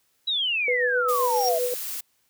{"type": "exponential sweep", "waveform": "sine", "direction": "down", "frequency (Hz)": [3951, 630], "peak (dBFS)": -22, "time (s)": [0.27, 1.59], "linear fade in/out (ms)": 10}
{"type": "tone with tremolo", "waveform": "sine", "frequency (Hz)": 493.9, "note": "B4", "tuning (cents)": 0, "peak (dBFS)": -21, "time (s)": [0.68, 1.74], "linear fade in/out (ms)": 2, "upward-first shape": "triangle", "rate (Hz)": 7.6, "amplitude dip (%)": 55}
{"type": "noise", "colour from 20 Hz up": "blue", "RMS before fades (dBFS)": -32, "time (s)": [1.08, 2.01], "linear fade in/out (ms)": 10}
{"type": "tone with exponential growth", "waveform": "sine", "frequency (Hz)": 5588, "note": "F8", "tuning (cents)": 0, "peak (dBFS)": -23, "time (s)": [1.15, 1.49], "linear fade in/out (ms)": 5, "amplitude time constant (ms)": 72}
{"effects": ["white hiss -68 dBFS RMS until 2.29 s"]}